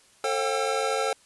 square tone cluster, 444 / 537 / 723 / 794 / 1345 Hz, A4 / C5 / F#5 / G5 / E6, +16 / +45 / -40 / +22 / +34 cents, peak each -30 / -30 / -34 / -32 / -33 dBFS, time 0.24-1.13 s, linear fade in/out 2 ms, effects white hiss -58 dBFS RMS until 1.25 s + resampled to 24000 Hz

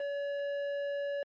sine tone with tanh clipping, 568 Hz, C#5, 42 cents sharp, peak -34 dBFS, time 0-1.23 s, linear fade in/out 2 ms, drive 10 dB, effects Opus 24 kbps

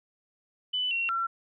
sine tone with pitch steps, 2999 / 2735 / 1356 Hz, F#7 / F7 / E6, +23 / -37 / +49 cents, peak -26 dBFS, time 0.73-1.27 s, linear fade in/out 10 ms, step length 180 ms, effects none

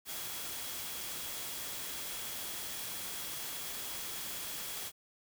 sine tone in noise, 3322 Hz, G#7, in tune, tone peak -51 dBFS, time 0.05-4.92 s, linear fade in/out 50 ms, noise white, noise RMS -41 dBFS, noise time 0.05-4.92 s, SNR -13 dB, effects none

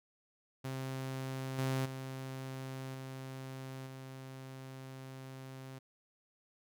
sawtooth tone with level steps, 132.2 Hz, C3, 18 cents sharp, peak -34 / -28 / -37 / -39 / -42 dBFS, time 0.64-5.79 s, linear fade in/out 10 ms, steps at 1.58 / 1.85 / 2.94 / 3.86 s, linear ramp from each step 10 ms, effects none

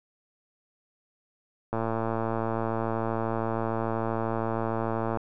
click train, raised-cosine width 1 ms, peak -15 dBFS, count 390, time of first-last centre 1.73-5.172 s, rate 113 Hz, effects none

